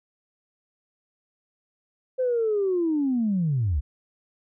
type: linear sweep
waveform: sine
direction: down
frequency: 521 to 61.6 Hz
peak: -20 dBFS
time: 2.18-3.81 s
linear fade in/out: 20 ms
effects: tanh soft clip ceiling -16 dBFS